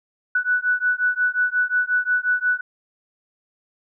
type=beating tone pair; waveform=sine; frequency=1480 / 1485.6 Hz; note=F#6 / F#6; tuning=0 / +7 cents; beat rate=5.6 Hz; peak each=-21 dBFS; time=0.35-2.61 s; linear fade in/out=5 ms; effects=none